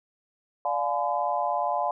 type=chord; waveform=sine; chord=D diminished seventh; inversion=none; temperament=just; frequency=587.3 / 704.8 / 845.8 / 1014.9 Hz; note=D5 / F5 / Ab5 / Cb6; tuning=0 / +16 / +31 / +47 cents; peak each=-31 / -28 / -29 / -30 dBFS; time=0.65-1.91 s; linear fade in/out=2 ms; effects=none